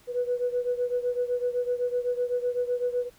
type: beating tone pair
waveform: sine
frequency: 489 / 496.9 Hz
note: B4 / B4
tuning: -17 / +11 cents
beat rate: 7.9 Hz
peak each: -26 / -29 dBFS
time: 0.07-3.1 s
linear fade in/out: 50 ms
effects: tanh soft clip ceiling -17 dBFS + pink hiss -58 dBFS RMS until 3.18 s